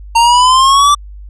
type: exponential sweep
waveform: square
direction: up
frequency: 917 to 1174.7 Hz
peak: -6 dBFS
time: 0.15-0.95 s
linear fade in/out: 10 ms
effects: added 50 Hz sine -28 dBFS peak until 1.29 s + resampled to 22050 Hz